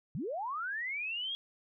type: linear sweep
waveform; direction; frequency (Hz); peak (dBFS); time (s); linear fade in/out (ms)
sine; up; 116.54 to 3322; -34; 0.15-1.35; 0
effects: none